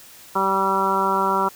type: harmonic tone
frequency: 193.4 Hz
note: G3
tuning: 23 cents flat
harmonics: 1 / 2 / 3 / 4 / 5 / 6 / 7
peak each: -29 / -26 / -30 / -28 / -21 / -26 / -24 dBFS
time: 0.35-1.49 s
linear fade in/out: 10 ms
effects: white hiss -45 dBFS RMS until 1.55 s